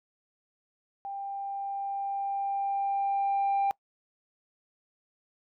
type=tone with level ramp; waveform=sine; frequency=793 Hz; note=G5; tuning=20 cents sharp; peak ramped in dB=-34 to -21 dBFS; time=1.05-3.71 s; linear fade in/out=0 ms; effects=noise-tail reverb RT60 0.1 s tail -25 dB re dry + tanh soft clip ceiling -22 dBFS